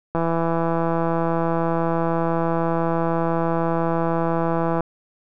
click train, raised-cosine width 1 ms, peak -9 dBFS, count 774, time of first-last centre 0.15-4.807 s, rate 166 Hz, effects none

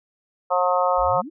harmonic tone, 180 Hz, F#3, 47 cents flat, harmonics 3 / 4 / 5 / 6 / 7, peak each -22 / -23 / -24 / -25 / -25 dBFS, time 0.5-1.22 s, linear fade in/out 20 ms
sine exponential sweep, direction up, 40.34 to 354.2 Hz, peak -32 dBFS, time 0.97-1.3 s, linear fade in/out 20 ms
effects none

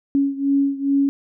sine beating tone pair, 277.2 / 279.6 Hz, C#4 / C#4, 0 / +15 cents, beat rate 2.4 Hz, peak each -18 / -21 dBFS, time 0.15-1.09 s, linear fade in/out 0 ms, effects none

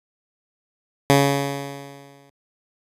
10% pulse tone with exponential decay, 140 Hz, C#3, 18 cents sharp, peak -3 dBFS, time 1.1-2.3 s, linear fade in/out 0 ms, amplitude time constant 260 ms, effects resampled to 32000 Hz

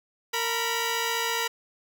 10% pulse tone pair together, 460.3 / 975.3 Hz, A#4 / B5, -22 / -22 cents, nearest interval octave + minor second, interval 1300 cents, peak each -20 / -20 dBFS, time 0.33-1.48 s, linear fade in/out 10 ms, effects none

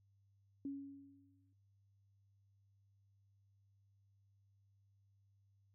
sine tone with exponential decay, 278 Hz, C#4, 5 cents sharp, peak -39 dBFS, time 0.65-1.53 s, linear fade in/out 2 ms, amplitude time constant 190 ms, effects noise-tail reverb RT60 0.8 s tail -25 dB re dry + added 99 Hz sine -70 dBFS peak until 5.74 s

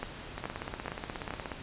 two click trains, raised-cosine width 0.5 ms, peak -19 / -21 dBFS, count 4 / 20, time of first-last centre 0.03-1.307 / 0.38-1.518 s, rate 2.35 / 16.7 Hz, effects pink hiss -44 dBFS RMS until 1.62 s + resampled to 8000 Hz

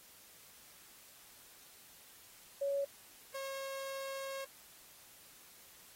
sine / sawtooth tone pair in turn, 559 / 542.5 Hz, C#5 / C#5, +14 / -37 cents, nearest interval minor second, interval 51 cents, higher first, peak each -32 / -36 dBFS, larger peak first, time 2.61-2.85 / 3.34-4.45 s, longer second, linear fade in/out 10 ms, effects white hiss -59 dBFS RMS until 5.95 s + AAC 48 kbps

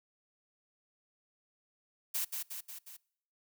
blue noise with echo, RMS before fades -34 dBFS, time 2.14-2.25 s, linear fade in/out 10 ms, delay 180 ms, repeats 4, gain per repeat -4 dB, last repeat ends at 2.97 s, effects noise-tail reverb RT60 0.7 s tail -25 dB re dry

